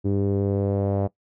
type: tone with low-pass filter sweep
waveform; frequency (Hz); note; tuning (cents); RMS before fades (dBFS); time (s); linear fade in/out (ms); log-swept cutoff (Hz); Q
sawtooth; 99.3; G2; +23; -23; 0.04-1.08; 20; 350 to 640; 3.1
effects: noise-tail reverb RT60 0.1 s tail -19 dB re dry